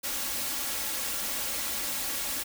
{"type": "noise with comb filter", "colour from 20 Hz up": "white", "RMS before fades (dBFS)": -32, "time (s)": [0.03, 2.44], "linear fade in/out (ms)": 20, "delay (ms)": 3.6, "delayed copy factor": 0.55, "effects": []}